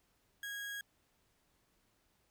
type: tone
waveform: 35% pulse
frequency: 1645 Hz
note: G#6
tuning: 17 cents flat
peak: -39 dBFS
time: 0.43-0.81 s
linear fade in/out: 2 ms
effects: pink hiss -75 dBFS RMS until 2.3 s